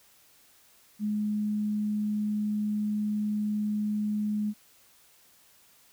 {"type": "tone", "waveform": "sine", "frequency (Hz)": 210.2, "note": "G#3", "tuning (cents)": 21, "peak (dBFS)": -26, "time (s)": [0.99, 4.54], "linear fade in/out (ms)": 50, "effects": ["white hiss -60 dBFS RMS until 5.92 s"]}